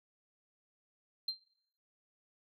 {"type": "tone with exponential decay", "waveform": "sine", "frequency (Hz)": 4153, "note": "C8", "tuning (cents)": -14, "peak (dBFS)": -28, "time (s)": [1.28, 1.4], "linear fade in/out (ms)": 5, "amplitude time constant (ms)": 25, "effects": ["noise-tail reverb RT60 0.7 s tail -22 dB re dry", "tanh soft clip ceiling -27 dBFS"]}